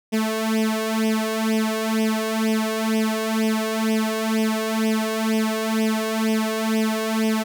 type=tone with flanger; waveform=sawtooth; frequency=220 Hz; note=A3; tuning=in tune; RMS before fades=-22 dBFS; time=0.12-7.44 s; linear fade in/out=20 ms; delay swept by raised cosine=0.35 to 1.85 ms; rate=2.1 Hz; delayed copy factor=+0.9; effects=none